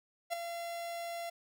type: tone with ADSR envelope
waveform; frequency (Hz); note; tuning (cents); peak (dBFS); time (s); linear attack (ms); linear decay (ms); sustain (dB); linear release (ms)
45% pulse; 683; F5; -39; -30; 0.3-1.3; 32; 6; -8; 8
effects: none